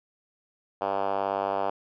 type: tone with band-pass filter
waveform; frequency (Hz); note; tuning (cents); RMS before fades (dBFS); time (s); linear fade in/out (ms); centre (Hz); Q
5% pulse; 98.4; G2; +7; -28; 0.81-1.7; 5; 710; 1.8
effects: resampled to 11025 Hz